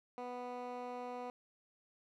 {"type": "tone with band-pass filter", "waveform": "15% pulse", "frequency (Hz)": 246.9, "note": "B3", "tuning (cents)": 0, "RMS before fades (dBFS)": -44, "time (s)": [0.18, 1.3], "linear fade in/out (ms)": 0, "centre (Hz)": 690, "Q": 0.8, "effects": []}